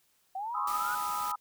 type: linear sweep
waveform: sine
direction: up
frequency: 741 to 1491 Hz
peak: -33 dBFS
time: 0.35-0.95 s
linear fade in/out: 5 ms
type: chord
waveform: sine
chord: E major seventh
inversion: first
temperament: equal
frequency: 830.6 / 987.8 / 1244.5 / 1318.5 Hz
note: G#5 / B5 / D#6 / E6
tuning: 0 / 0 / 0 / 0 cents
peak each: -38 / -36 / -34 / -39 dBFS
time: 0.54-1.36 s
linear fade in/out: 10 ms
type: noise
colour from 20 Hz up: white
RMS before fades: -42 dBFS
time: 0.67-1.32 s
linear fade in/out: 5 ms
effects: white hiss -70 dBFS RMS until 1.4 s